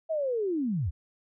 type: linear sweep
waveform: sine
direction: down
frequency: 659.3 to 64.3 Hz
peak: -26 dBFS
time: 0.09-0.91 s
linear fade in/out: 20 ms
effects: none